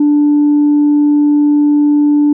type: tone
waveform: sine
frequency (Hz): 293.7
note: D4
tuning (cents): 0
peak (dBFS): -5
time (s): 0-2.33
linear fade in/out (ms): 5
effects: tanh soft clip ceiling -4 dBFS